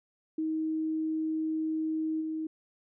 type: tone with level steps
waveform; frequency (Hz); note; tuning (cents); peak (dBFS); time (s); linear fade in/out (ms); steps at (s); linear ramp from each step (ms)
sine; 315.9; D#4; +26; -28 / -31; 0.38-2.47; 5; 2.2; 20
effects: none